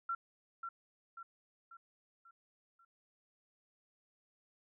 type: tone with echo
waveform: sine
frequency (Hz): 1362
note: F6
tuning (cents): -44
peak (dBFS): -34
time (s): 0.09-0.15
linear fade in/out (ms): 5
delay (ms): 540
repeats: 5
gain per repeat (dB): -6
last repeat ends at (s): 2.85
effects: none